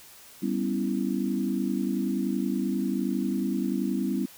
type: chord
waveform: sine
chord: C# half-diminished seventh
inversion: second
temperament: equal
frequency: 196 / 246.9 / 277.2 / 329.6 Hz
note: G3 / B3 / C#4 / E4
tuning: 0 / 0 / 0 / 0 cents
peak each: -29 / -30 / -31 / -32 dBFS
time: 0.42-4.26 s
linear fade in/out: 10 ms
effects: white hiss -50 dBFS RMS until 4.37 s